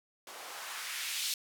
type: noise with band-pass filter sweep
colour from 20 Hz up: blue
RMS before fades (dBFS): -39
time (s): 0.27-1.34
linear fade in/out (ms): 2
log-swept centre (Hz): 530 to 4000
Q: 1.2
effects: none